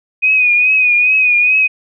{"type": "tone with vibrato", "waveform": "sine", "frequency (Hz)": 2489, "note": "D#7", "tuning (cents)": 0, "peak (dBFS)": -8, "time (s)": [0.22, 1.68], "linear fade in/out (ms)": 20, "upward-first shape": "triangle", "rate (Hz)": 2.4, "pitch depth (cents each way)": 59, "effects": []}